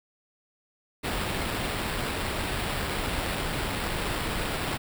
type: noise with sample-and-hold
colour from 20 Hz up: pink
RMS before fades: -30 dBFS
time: 1.03-4.78 s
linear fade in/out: 20 ms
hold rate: 6300 Hz
effects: none